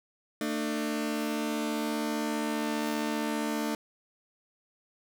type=tone pair together; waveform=sawtooth; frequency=225.1 / 300.2 Hz; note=A3 / D4; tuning=+40 / +38 cents; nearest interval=perfect fourth; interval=498 cents; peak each=-28 dBFS; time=0.41-3.75 s; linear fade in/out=2 ms; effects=none